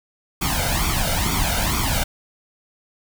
pink noise with flanger, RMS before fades -21 dBFS, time 0.41-2.04 s, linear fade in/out 10 ms, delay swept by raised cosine 0.87 to 1.38 ms, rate 2.2 Hz, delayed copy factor +0.8, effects none

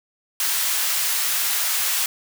white high-pass noise, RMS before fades -22 dBFS, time 0.4-2.06 s, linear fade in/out 2 ms, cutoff 990 Hz, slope 12 dB/octave, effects none

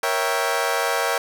20% pulse chord, A# diminished seventh, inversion none, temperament equal with one note detuned, 470.8 / 554.4 / 659.3 / 784 Hz, A#4 / C#5 / E5 / G5, +17 / 0 / 0 / 0 cents, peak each -21 dBFS, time 0.03-1.18 s, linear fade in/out 2 ms, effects none

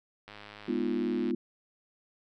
click train, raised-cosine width 0.3 ms, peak -30 dBFS, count 108, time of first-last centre 0.28-1.309 s, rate 104 Hz
sine chord, F half-diminished seventh, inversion first, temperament equal, 207.7 / 246.9 / 311.1 / 349.2 Hz, Ab3 / Cb4 / Eb4 / F4, 0 / 0 / 0 / 0 cents, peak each -35 / -31 / -35 / -32 dBFS, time 0.68-1.35 s, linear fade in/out 5 ms
effects none

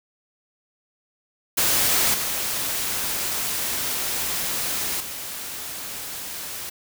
white noise with level steps, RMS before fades -20 / -26 / -33 dBFS, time 1.57-6.7 s, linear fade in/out 10 ms, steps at 2.14 / 5 s, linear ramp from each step 5 ms, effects none

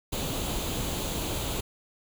pink noise with comb filter, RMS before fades -31 dBFS, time 0.12-1.61 s, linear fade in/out 10 ms, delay 0.28 ms, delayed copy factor +0.55, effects none

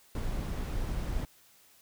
brown noise, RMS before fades -33 dBFS, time 0.15-1.25 s, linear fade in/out 2 ms, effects white hiss -61 dBFS RMS until 1.81 s

